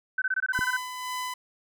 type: tone bursts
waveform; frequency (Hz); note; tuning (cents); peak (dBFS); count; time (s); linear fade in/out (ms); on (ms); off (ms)
sine; 1526; G6; -47; -23; 10; 0.18-0.768; 5; 39; 22
type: tone with tremolo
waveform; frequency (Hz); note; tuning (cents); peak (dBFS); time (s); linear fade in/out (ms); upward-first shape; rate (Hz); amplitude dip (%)
sawtooth; 1005; B5; +30; -26; 0.53-1.34; 5; sine; 1.9; 45
type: click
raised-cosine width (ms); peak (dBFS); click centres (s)
3; -20; 0.591
effects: none